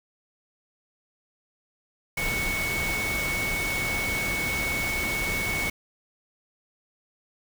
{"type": "tone in noise", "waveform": "sine", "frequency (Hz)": 2217, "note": "C#7", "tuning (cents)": 0, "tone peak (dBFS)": -27, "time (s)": [2.17, 5.7], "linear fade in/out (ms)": 5, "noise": "pink", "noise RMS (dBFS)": -31, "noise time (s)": [2.17, 5.7], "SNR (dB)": 1, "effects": []}